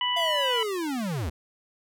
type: harmonic tone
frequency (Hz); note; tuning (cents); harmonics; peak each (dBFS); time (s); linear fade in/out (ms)
987.8; B5; 0; 1 / 2 / 3; -28 / -33 / -26; 0.01-0.63; 2
type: linear sweep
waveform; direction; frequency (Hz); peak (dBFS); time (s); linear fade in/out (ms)
square; down; 698.5 to 64.4; -28; 0.16-1.3; 10
effects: none